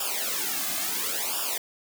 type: noise with flanger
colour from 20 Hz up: white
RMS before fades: -29 dBFS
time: 0-1.58 s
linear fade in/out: 5 ms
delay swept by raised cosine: 0.48 to 2.18 ms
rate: 0.72 Hz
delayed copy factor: -0.95
effects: high-pass 200 Hz 12 dB/octave